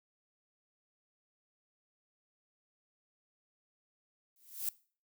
violet noise with exponential growth, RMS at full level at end -32 dBFS, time 4.36-4.69 s, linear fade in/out 2 ms, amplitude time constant 71 ms, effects noise-tail reverb RT60 0.4 s tail -21 dB re dry

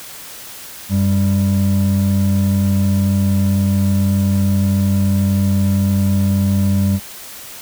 triangle tone pair together, 95.1 / 196.91 Hz, F#2 / G3, +48 / +8 cents, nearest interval octave + minor second, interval 1260 cents, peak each -13 dBFS, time 0.89-7 s, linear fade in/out 50 ms, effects white hiss -34 dBFS RMS until 7.61 s

